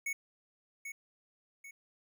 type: tone with echo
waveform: square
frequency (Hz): 2217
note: C#7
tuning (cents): 0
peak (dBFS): -34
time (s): 0.06-0.13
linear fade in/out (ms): 5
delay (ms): 790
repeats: 2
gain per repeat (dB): -7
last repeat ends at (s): 1.71
effects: none